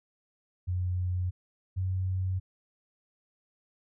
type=tone pair in turn; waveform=sine; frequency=90.5 / 93.26 Hz; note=F#2 / F#2; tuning=-38 / +14 cents; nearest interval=minor second; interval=52 cents; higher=second; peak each=-27 dBFS; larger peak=neither; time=0.67-1.31 / 1.76-2.4 s; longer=neither; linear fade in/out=20 ms; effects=none